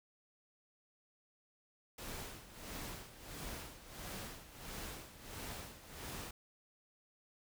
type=noise with tremolo; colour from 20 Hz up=pink; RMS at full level=-45 dBFS; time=1.98-6.31 s; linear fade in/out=5 ms; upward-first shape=sine; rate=1.5 Hz; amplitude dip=75%; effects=none